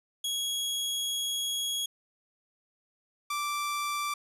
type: tone pair in turn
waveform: sawtooth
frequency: 3322 / 1171.6 Hz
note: G#7 / D6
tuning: 0 / -5 cents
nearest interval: octave + tritone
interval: 1805 cents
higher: first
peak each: -26 / -26 dBFS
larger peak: neither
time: 0.24-1.86 / 3.3-4.14 s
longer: first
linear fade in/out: 5 ms
effects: resampled to 32000 Hz + 11-bit